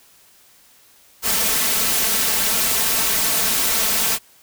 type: noise with comb filter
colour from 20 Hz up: white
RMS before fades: -19 dBFS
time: 1.22-4.19 s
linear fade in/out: 50 ms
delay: 4.5 ms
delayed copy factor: +0.65
effects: white hiss -52 dBFS RMS until 4.42 s